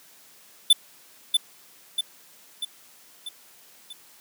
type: tone with echo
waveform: square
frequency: 3520 Hz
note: A7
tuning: in tune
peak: -12 dBFS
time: 0.7-0.73 s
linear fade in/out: 5 ms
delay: 640 ms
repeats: 5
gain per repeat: -5 dB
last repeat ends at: 3.93 s
effects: white hiss -53 dBFS RMS until 4.2 s + high-pass 150 Hz 12 dB/octave